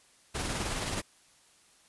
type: noise with tremolo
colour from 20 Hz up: pink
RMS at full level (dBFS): -32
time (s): 0.34-1.02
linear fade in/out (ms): 20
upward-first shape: sine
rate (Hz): 19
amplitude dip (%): 35
effects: white hiss -62 dBFS RMS until 1.88 s + resampled to 24000 Hz